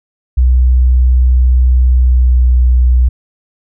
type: tone with pitch glide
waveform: sine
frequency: 62.7 to 61.91 Hz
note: B1 to B1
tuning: +27 to +5 cents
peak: -5 dBFS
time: 0.37-3.09 s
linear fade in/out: 10 ms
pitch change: -22 cents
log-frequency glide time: 1.92-2.49 s
effects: none